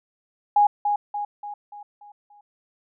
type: tone with echo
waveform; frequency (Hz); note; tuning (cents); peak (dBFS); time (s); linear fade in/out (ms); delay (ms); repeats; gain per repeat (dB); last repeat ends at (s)
sine; 825; G#5; -12; -13; 0.56-0.67; 5; 290; 6; -6; 2.41
effects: none